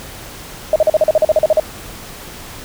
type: tone bursts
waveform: sine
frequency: 622.3 Hz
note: D#5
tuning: in tune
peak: -7 dBFS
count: 13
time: 0.73-1.599 s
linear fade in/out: 2 ms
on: 29 ms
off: 41 ms
effects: pink hiss -33 dBFS RMS until 2.64 s